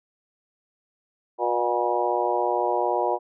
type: harmonic tone with a mistuned harmonic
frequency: 120.6 Hz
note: B2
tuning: 41 cents flat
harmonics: 3 / 4 / 5 / 6 / 7 / 8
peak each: -28 / -28 / -28 / -28 / -28 / -28 dBFS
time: 1.38-3.19 s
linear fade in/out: 50 ms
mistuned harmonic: 7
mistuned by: -48 cents
effects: none